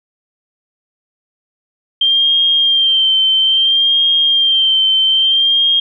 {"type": "tone with vibrato", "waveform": "sine", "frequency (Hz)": 3166, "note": "G7", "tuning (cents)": 17, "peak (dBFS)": -9, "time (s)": [2.01, 5.8], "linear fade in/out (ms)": 5, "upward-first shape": "sine", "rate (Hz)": 0.6, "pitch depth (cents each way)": 38, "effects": []}